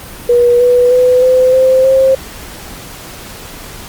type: tone with pitch steps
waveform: sine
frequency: 482.4 / 491.7 / 501.1 / 510.8 / 520.6 / 530.6 Hz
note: B4 / B4 / B4 / C5 / C5 / C5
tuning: -41 / -8 / +25 / -42 / -9 / +24 cents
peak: -5 dBFS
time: 0.29-2.15 s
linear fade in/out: 5 ms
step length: 310 ms
effects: pink hiss -30 dBFS RMS until 3.88 s + Opus 32 kbps

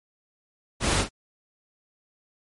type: noise with echo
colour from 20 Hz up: pink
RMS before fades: -23 dBFS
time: 0.8-1.05 s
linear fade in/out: 50 ms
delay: 42 ms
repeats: 1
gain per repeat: -8 dB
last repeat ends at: 1.092 s
effects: low-pass 11000 Hz 12 dB/octave + MP3 48 kbps

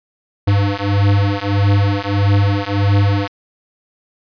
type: beating tone pair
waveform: square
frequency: 99.6 / 101.2 Hz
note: G2 / G#2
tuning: +28 / -44 cents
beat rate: 1.6 Hz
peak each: -16 dBFS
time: 0.47-3.28 s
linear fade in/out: 10 ms
effects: resampled to 11025 Hz

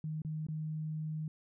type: tone with dropouts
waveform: sine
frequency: 155.56 Hz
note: D#3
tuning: in tune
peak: -35 dBFS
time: 0.04-1.28 s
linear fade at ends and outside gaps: 2 ms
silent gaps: 0.219-0.248 / 0.467-0.485 s
effects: none

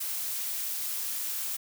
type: noise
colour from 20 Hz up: blue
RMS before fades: -33 dBFS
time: 0-1.57 s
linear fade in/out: 10 ms
effects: none

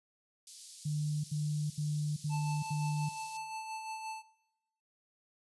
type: high-pass noise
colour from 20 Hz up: pink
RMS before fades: -50 dBFS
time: 0.47-3.37 s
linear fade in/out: 2 ms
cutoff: 4300 Hz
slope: 24 dB/octave
type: tone bursts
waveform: sine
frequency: 150 Hz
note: D3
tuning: 37 cents sharp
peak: -31 dBFS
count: 5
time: 0.85-3.092 s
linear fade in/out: 10 ms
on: 390 ms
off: 73 ms
type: tone with tremolo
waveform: square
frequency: 880 Hz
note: A5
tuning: in tune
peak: -38 dBFS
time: 2.29-4.23 s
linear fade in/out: 50 ms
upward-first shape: sine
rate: 5.7 Hz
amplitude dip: 40%
effects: noise-tail reverb RT60 0.9 s tail -19 dB re dry + resampled to 24000 Hz

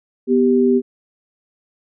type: tone pair together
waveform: sine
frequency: 246.9 / 391.9 Hz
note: B3 / G4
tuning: 0 / 0 cents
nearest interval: minor sixth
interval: 800 cents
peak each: -14 dBFS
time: 0.27-0.82 s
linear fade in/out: 50 ms
effects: none

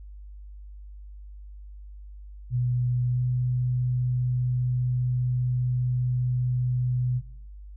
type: tone with pitch glide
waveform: sine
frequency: 123.47 to 124.98 Hz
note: B2 to B2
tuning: 0 to +21 cents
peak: -22 dBFS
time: 2.5-7.22 s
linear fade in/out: 50 ms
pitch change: +21 cents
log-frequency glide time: 3.12-3.18 s
effects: noise-tail reverb RT60 0.7 s tail -23 dB re dry + added 50 Hz sine -40 dBFS peak until 7.76 s

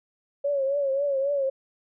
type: tone with vibrato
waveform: sine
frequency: 555 Hz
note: C#5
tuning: 2 cents sharp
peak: -22 dBFS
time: 0.44-1.5 s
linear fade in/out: 10 ms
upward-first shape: triangle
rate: 3.7 Hz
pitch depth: 82 cents each way
effects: none

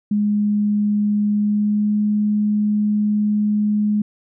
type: tone with pitch glide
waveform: sine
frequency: 207.7 to 209.5 Hz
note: G#3 to G#3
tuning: 0 to +15 cents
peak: -15 dBFS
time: 0.11-4.02 s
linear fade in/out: 5 ms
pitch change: +15 cents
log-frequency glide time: 1.33-1.98 s
effects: none

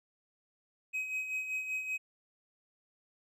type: tone with tremolo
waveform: triangle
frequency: 2532 Hz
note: D#7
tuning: 30 cents sharp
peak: -30 dBFS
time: 0.93-1.98 s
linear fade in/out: 20 ms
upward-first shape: sine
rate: 5.2 Hz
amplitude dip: 55%
effects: none

